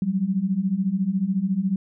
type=beating tone pair; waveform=sine; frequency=181.8 / 195.8 Hz; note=F#3 / G3; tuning=-30 / -2 cents; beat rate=14 Hz; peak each=-25 / -22 dBFS; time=0.02-1.76 s; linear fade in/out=2 ms; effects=none